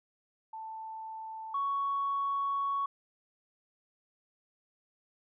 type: tone pair in turn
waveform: sine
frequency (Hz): 884 / 1113.8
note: A5 / C#6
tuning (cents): +8 / +8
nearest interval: major third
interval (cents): 400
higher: second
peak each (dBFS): -39 / -28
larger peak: second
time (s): 0.53-1.54 / 1.54-2.86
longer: second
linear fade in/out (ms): 5
effects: tanh soft clip ceiling -24 dBFS